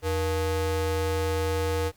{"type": "ring-modulated tone", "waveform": "square", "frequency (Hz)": 196, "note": "G3", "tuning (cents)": 0, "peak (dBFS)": -22, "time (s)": [0.02, 1.92], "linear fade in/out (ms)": 50, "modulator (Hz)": 281, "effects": ["pink hiss -61 dBFS RMS until 1.96 s"]}